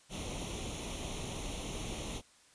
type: noise with comb filter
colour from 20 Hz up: pink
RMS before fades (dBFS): -40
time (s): 0.09-2.22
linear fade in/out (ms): 50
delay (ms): 0.31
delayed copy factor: +0.75
effects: white hiss -63 dBFS RMS until 2.54 s + resampled to 22050 Hz